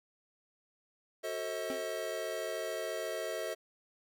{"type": "chord", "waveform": "square", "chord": "F# diminished seventh", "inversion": "none", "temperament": "just", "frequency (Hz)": [370, 444, 532.8, 639.4], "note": ["F#4", "A4", "C5", "Eb5"], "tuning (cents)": [0, 16, 31, 47], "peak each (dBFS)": [-45, -42, -43, -39], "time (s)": [1.23, 3.55], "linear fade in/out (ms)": 20}
{"type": "tone with exponential decay", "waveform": "square", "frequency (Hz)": 265.3, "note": "C4", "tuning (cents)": 24, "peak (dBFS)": -36, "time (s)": [1.7, 1.88], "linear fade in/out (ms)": 1, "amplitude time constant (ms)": 39}
{"effects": []}